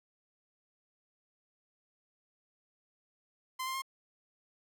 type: tone with pitch steps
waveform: sawtooth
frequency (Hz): 1036 / 1051.1 / 1066.4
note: C6 / C6 / C6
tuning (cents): -17 / +8 / +33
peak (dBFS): -31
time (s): 3.59-3.821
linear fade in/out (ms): 10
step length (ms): 77
effects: none